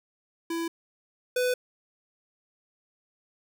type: tone pair in turn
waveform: square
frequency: 333 / 498.9 Hz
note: E4 / B4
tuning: +18 / +17 cents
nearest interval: perfect fifth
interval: 699 cents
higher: second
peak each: -29 / -24 dBFS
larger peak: second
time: 0.5-0.68 / 1.36-1.54 s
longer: neither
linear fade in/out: 5 ms
effects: none